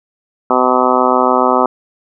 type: harmonic tone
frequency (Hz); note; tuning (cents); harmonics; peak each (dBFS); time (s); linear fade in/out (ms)
127.1; C3; -50; 2 / 3 / 4 / 5 / 6 / 7 / 8 / 9 / 10; -18 / -18 / -18 / -18 / -18 / -18 / -18 / -18 / -18; 0.5-1.66; 2
effects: none